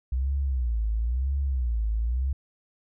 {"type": "tone with vibrato", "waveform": "sine", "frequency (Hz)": 61.2, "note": "B1", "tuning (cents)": -15, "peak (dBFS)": -23, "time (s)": [0.12, 2.33], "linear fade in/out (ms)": 5, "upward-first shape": "sine", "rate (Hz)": 0.99, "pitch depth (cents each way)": 220, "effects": []}